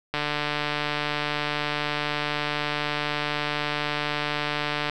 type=click train; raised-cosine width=0.3 ms; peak=-10 dBFS; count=705; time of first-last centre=0.14-4.897 s; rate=148 Hz; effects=none